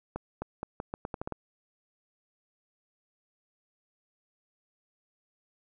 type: accelerating click train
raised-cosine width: 1 ms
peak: -20 dBFS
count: 10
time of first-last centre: 0.16-1.323 s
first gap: 260 ms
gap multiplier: 0.81
effects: none